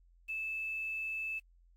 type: tone with quantisation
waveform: sine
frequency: 2624 Hz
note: E7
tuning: 9 cents flat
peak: -35 dBFS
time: 0.28-1.4 s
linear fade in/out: 20 ms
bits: 10
effects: added 43 Hz sine -61 dBFS peak until 1.76 s + AAC 64 kbps